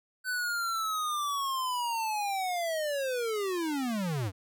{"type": "linear sweep", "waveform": "square", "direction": "down", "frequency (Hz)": [1518, 87.8], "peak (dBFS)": -30, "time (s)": [0.24, 4.32], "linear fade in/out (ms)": 50, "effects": []}